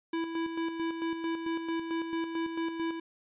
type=tone with tremolo; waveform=square; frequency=330 Hz; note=E4; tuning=2 cents sharp; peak=-30 dBFS; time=0.13-3 s; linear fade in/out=5 ms; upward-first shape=square; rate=4.5 Hz; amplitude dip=50%; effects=resampled to 8000 Hz